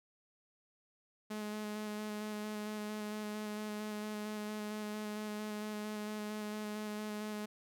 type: tone with vibrato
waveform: sawtooth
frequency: 211.6 Hz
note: G#3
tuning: 33 cents sharp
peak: -35 dBFS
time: 1.3-7.46 s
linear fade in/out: 10 ms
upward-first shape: square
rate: 4.4 Hz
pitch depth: 12 cents each way
effects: none